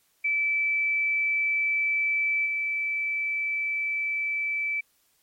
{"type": "tone with level steps", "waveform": "sine", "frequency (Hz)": 2315, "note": "D7", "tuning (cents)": -25, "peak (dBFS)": [-22, -25], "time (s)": [0.24, 4.81], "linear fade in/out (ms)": 10, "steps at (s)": 2.45, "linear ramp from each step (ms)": 20, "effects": ["white hiss -67 dBFS RMS until 5.22 s", "MP3 64 kbps"]}